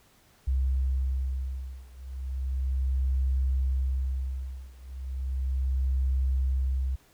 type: beating tone pair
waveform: sine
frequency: 65.41 / 65.76 Hz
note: C2 / C2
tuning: 0 / +9 cents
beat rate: 0.35 Hz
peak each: -28 / -29 dBFS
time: 0.47-6.96 s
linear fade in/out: 10 ms
effects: pink hiss -61 dBFS RMS until 7.13 s